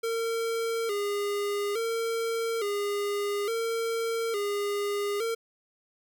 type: tone with vibrato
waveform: square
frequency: 431.6 Hz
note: A4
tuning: 33 cents flat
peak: -28 dBFS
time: 0.03-5.35 s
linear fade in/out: 10 ms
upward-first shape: square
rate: 0.58 Hz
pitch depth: 99 cents each way
effects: none